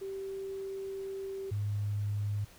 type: tone pair in turn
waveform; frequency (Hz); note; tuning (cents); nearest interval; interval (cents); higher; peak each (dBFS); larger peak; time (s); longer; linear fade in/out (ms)
sine; 388.1 / 102.99; G4 / G#2; -17 / -14; octave + major seventh; 2297; first; -36 / -30; second; 0.01-1.51 / 1.51-2.45; first; 10
effects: pink hiss -57 dBFS RMS until 2.58 s